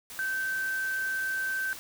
sine tone in noise, 1550 Hz, G6, 20 cents flat, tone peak -28 dBFS, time 0.19-1.73 s, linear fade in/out 0 ms, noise white, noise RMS -43 dBFS, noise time 0.1-1.79 s, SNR +12 dB, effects none

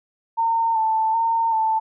sine tone with vibrato, 898 Hz, A5, 35 cents sharp, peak -17 dBFS, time 0.37-1.8 s, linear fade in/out 20 ms, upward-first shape square, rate 1.3 Hz, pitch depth 28 cents each way, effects none

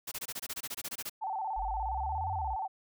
white noise bursts, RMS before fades -38 dBFS, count 15, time 0.07-1.097 s, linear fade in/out 10 ms, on 47 ms, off 23 ms
sine tone with vibrato, 820 Hz, G#5, 22 cents flat, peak -32 dBFS, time 1.21-2.68 s, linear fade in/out 20 ms, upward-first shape square, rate 17 Hz, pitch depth 120 cents each way
sine exponential two-way sweep, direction up then down, 44.11 to 93.3 to 56.9 Hz, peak -36 dBFS, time 1.56-2.56 s, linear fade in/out 20 ms, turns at 2.34 s
effects none

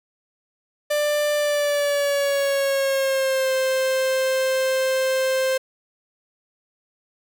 45% pulse tone with pitch glide, 592 to 524.4 Hz, D5 to C5, +14 to +4 cents, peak -19 dBFS, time 0.9-5.58 s, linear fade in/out 10 ms, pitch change -210 cents, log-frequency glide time 1.36-3.52 s, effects none

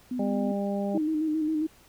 sine tone, 250.1 Hz, B3, 22 cents sharp, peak -28 dBFS, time 0.11-0.52 s, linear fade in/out 5 ms
harmonic tone, 200 Hz, G3, 35 cents sharp, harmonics 1 / 2 / 3 / 4, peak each -28 / -35 / -32 / -38 dBFS, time 0.19-0.98 s, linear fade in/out 5 ms
sine tone with vibrato, 311.1 Hz, D#4, in tune, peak -24 dBFS, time 0.94-1.67 s, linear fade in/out 10 ms, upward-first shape square, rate 7.4 Hz, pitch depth 34 cents each way
effects pink hiss -57 dBFS RMS until 1.88 s

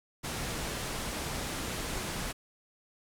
pink low-pass noise, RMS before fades -36 dBFS, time 0.23-2.33 s, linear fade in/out 20 ms, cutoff 12000 Hz, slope 24 dB/octave, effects none

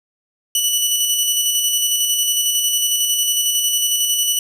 15% pulse tone with tremolo, 2960 Hz, F#7, in tune, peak -7 dBFS, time 0.55-4.39 s, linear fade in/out 2 ms, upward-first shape square, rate 11 Hz, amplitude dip 30%, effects none

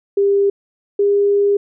sine tone pair in turn, 399.4 / 404.3 Hz, G4 / G#4, +32 / -46 cents, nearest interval unison, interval 22 cents, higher second, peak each -11 dBFS, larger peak neither, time 0.17-0.5 / 0.99-1.57 s, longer second, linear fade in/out 5 ms, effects none

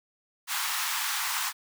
pink high-pass noise, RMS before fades -30 dBFS, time 0.47-1.53 s, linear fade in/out 50 ms, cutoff 870 Hz, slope 48 dB/octave, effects none

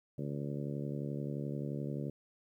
harmonic tone, 71.5 Hz, D2, 46 cents flat, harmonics 2 / 3 / 4 / 5 / 6 / 7 / 8, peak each -38 / -42 / -44 / -46 / -48 / -49 / -50 dBFS, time 0.18-2.1 s, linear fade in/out 5 ms, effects 12-bit

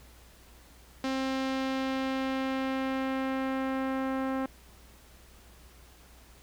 sawtooth tone with low-pass filter sweep, 265.1 Hz, C4, 23 cents sharp, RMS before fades -31 dBFS, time 1.04-4.46 s, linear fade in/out 2 ms, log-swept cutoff 5000 to 1500 Hz, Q 1, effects added 60 Hz sine -55 dBFS peak until 6.42 s + pink hiss -57 dBFS RMS until 6.42 s

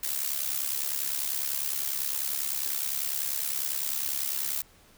blue noise with amplitude modulation, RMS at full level -27 dBFS, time 0.03-4.62 s, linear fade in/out 5 ms, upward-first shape sine, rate 70 Hz, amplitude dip 80%, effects pink hiss -58 dBFS RMS until 4.97 s

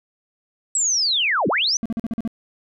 sine linear two-way sweep, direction down then up, 7900 to 144 to 6180 Hz, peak -17 dBFS, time 0.75-1.77 s, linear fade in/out 2 ms, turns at 1.48 s
triangle tone bursts, 227.6 Hz, A#3, 41 cents flat, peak -19 dBFS, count 7, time 1.83-2.276 s, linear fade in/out 0 ms, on 26 ms, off 44 ms
effects none

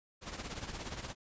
pink noise with tremolo, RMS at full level -39 dBFS, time 0.21-1.15 s, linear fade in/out 50 ms, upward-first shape triangle, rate 17 Hz, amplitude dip 75%, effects resampled to 16000 Hz

